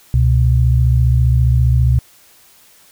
sine tone pair together, 68.58 / 123.47 Hz, C#2 / B2, -18 / 0 cents, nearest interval minor seventh, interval 1018 cents, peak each -12 dBFS, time 0.14-1.99 s, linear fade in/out 0 ms, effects white hiss -48 dBFS RMS until 2.91 s

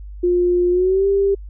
sine tone with pitch glide, 354.6 to 395.7 Hz, F4 to G4, +26 to +16 cents, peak -13 dBFS, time 0.23-1.35 s, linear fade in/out 10 ms, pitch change +190 cents, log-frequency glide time 0.71-1.07 s, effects added 50 Hz sine -31 dBFS peak until 1.49 s

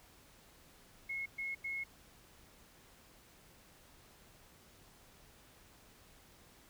sine tone bursts at uneven times, 2172 Hz, C#7, 36 cents flat, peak -37 dBFS, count 3, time 1.09-1.26 / 1.38-1.55 / 1.64-1.84 s, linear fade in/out 10 ms, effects pink hiss -62 dBFS RMS until 6.69 s

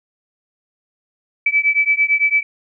sine beating tone pair, 2300 / 2308.9 Hz, D7 / D7, -37 / -30 cents, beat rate 8.9 Hz, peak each -16 dBFS, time 1.46-2.43 s, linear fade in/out 5 ms, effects none

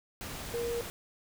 sine tone in noise, 471.2 Hz, A#4, 19 cents sharp, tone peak -31 dBFS, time 0.54-0.81 s, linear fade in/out 0 ms, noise pink, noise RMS -41 dBFS, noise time 0.21-0.9 s, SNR +7 dB, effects none

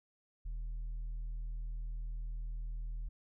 sine tone with tanh clipping, 40 Hz, D#1, 49 cents sharp, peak -38 dBFS, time 0.45-3.09 s, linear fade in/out 10 ms, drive 3 dB, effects none

